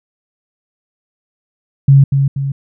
sine tone with echo, 137.9 Hz, C#3, 9 cents flat, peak -3 dBFS, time 1.88-2.04 s, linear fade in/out 5 ms, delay 240 ms, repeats 2, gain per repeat -6 dB, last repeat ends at 2.52 s, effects none

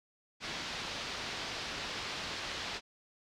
white low-pass noise, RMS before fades -40 dBFS, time 0.4-2.81 s, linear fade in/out 50 ms, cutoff 4800 Hz, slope 24 dB/octave, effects none

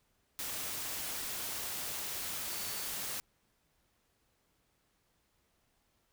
sine tone in noise, 4518 Hz, C#8, 32 cents sharp, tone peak -49 dBFS, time 2.51-2.88 s, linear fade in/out 0 ms, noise white, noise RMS -39 dBFS, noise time 0.39-3.2 s, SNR -13 dB, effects pink hiss -75 dBFS RMS until 6.12 s

